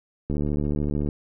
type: click train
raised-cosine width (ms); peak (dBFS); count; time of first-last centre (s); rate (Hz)
3; -14; 59; 0.3-1.088; 73.6
effects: none